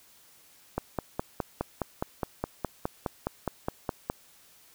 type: click train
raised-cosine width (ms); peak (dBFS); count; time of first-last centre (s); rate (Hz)
1; -14; 17; 0.78-4.1; 4.82
effects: white hiss -58 dBFS RMS until 4.74 s